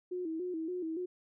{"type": "tone with vibrato", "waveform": "sine", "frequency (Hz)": 341.2, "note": "F4", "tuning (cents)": -40, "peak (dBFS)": -34, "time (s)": [0.11, 1.06], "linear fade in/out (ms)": 10, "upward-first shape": "square", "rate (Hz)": 3.5, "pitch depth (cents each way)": 100, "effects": []}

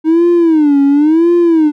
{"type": "tone with vibrato", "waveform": "triangle", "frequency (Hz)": 311.1, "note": "D#4", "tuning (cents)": 0, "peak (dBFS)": -3, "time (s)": [0.04, 1.72], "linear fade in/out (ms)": 50, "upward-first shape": "sine", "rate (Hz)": 0.95, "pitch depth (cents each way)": 190, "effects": ["tanh soft clip ceiling -1 dBFS"]}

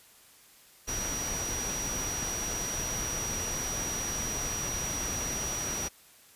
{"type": "tone in noise", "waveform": "sine", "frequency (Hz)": 5790, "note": "F#8", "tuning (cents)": -38, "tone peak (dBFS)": -33, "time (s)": [0.87, 5.89], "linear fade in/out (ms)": 20, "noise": "pink", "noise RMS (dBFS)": -36, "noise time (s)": [0.87, 5.89], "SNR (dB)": 0, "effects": ["white hiss -57 dBFS RMS until 6.35 s", "resampled to 32000 Hz"]}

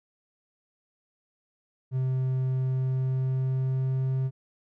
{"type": "tone with pitch glide", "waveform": "triangle", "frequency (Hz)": [130, 131.74], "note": ["C3", "C3"], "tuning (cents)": [-11, 12], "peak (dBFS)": -22, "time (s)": [1.91, 4.31], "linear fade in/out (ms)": 50, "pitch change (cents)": 23, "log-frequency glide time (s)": [2.47, 4.18], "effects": []}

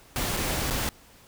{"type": "noise with dropouts", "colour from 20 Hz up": "pink", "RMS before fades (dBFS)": -28, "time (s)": [0.16, 0.89], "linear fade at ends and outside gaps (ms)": 0, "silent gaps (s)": [[0.367, 0.371], [0.701, 0.708]], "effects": ["pink hiss -54 dBFS RMS until 1.27 s"]}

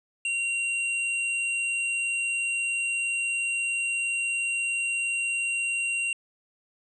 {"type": "tone", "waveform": "square", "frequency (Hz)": 2757, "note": "F7", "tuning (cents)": -23, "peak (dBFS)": -26, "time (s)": [0.25, 6.13], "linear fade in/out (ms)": 2, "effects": ["resampled to 22050 Hz", "9-bit"]}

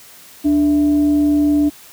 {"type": "tone with frequency modulation", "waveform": "sine", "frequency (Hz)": 293.7, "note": "D4", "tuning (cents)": 0, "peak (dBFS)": -11, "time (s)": [0.44, 1.7], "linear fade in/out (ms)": 20, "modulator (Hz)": 368, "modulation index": 0.25, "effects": ["white hiss -42 dBFS RMS until 1.92 s", "high-pass 60 Hz 12 dB/octave"]}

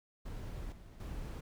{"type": "noise with level steps", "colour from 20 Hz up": "brown", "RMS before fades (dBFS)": [-43, -52, -42], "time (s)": [0.25, 1.41], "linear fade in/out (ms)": 10, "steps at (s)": [0.72, 1], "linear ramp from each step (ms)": 2, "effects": []}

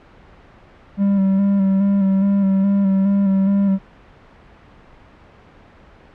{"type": "tone with vibrato", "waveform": "triangle", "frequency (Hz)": 196, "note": "G3", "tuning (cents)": 0, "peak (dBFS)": -11, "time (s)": [0.97, 3.79], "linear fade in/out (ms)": 50, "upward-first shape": "square", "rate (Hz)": 2.4, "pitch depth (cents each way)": 26, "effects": ["pink hiss -46 dBFS RMS until 6.14 s", "low-pass 2000 Hz 12 dB/octave"]}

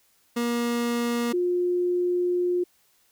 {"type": "tone pair in turn", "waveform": ["30% pulse", "sine"], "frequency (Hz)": [237.5, 355.8], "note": ["A#3", "F4"], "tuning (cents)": [33, 32], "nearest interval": "perfect fifth", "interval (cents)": 699, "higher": "second", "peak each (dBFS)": [-21, -21], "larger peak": "neither", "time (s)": [[0.36, 1.33], [1.33, 2.64]], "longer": "second", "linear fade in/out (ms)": 10, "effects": ["white hiss -64 dBFS RMS until 3.11 s"]}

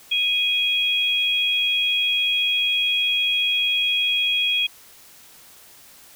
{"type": "tone pair together", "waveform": "sine", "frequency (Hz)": [2489, 3298], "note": ["D#7", "G#7"], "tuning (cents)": [0, -13], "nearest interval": "perfect fourth", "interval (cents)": 487, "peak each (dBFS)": [-22, -20], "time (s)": [0.11, 4.67], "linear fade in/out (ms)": 10, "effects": ["white hiss -48 dBFS RMS until 6.15 s"]}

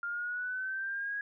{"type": "exponential sweep", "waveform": "sine", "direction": "up", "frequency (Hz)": [1396.9, 1661.2], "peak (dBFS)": -33, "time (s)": [0.03, 1.21], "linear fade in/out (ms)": 2, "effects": []}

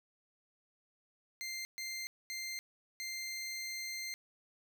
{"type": "tone bursts at uneven times", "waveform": "20% pulse", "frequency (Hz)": 2093, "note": "C7", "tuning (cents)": 0, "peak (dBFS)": -34, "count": 4, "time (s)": [[1.41, 1.65], [1.78, 2.07], [2.3, 2.59], [3, 4.14]], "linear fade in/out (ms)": 0, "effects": []}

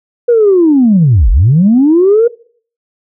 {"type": "linear two-way sweep", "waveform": "sine", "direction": "down then up", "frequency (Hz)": [490, 39.23, 481.5], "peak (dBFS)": -3, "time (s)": [0.28, 2.28], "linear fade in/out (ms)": 10, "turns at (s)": 1.3, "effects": ["noise-tail reverb RT60 0.5 s tail -21 dB re dry", "tanh soft clip ceiling 0 dBFS"]}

